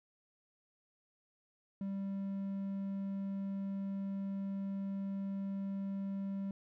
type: tone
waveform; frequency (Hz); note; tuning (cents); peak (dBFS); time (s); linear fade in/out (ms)
triangle; 196; G3; 0; -34; 1.81-6.51; 2
effects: none